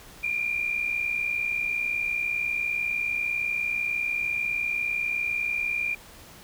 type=tone pair together; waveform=sine; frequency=2349 / 2409 Hz; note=D7 / D7; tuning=0 / +43 cents; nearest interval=unison; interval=43 cents; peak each=-31 / -26 dBFS; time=0.23-5.95 s; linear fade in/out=10 ms; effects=pink hiss -48 dBFS RMS until 6.43 s